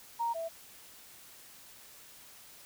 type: tone pair in turn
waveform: sine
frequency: 932.3 / 659.2 Hz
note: A#5 / E5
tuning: 0 / 0 cents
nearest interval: tritone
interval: 600 cents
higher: first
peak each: -29 / -34 dBFS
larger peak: first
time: 0.19-0.34 / 0.34-0.49 s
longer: neither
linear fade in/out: 20 ms
effects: white hiss -54 dBFS RMS until 2.65 s